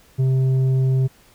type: tone with tanh clipping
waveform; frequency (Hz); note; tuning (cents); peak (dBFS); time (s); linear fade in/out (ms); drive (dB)
sine; 131.4; C3; +8; -16; 0.18-1.08; 20; 6
effects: pink hiss -53 dBFS RMS until 1.34 s